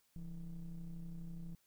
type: ring-modulated tone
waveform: triangle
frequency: 76.3 Hz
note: D#2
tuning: 33 cents flat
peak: -38 dBFS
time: 0.16-1.55 s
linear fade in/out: 0 ms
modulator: 92.4 Hz
effects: white hiss -75 dBFS RMS until 1.66 s